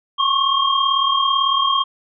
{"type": "tone cluster", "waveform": "sine", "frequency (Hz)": [1075, 1113, 3208], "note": ["C6", "C#6", "G7"], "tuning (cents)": [47, 7, 39], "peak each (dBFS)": -19, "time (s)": [0.18, 1.84], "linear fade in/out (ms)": 20, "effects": []}